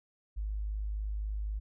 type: tone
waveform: sine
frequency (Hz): 51.91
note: G#1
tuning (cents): 0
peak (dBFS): -32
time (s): 0.36-1.6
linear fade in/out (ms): 20
effects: none